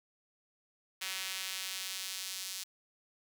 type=tone with high-pass filter sweep; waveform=sawtooth; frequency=189.2 Hz; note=F#3; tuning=39 cents sharp; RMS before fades=-40 dBFS; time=1.01-2.64 s; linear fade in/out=10 ms; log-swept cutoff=2500 to 4600 Hz; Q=1; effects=none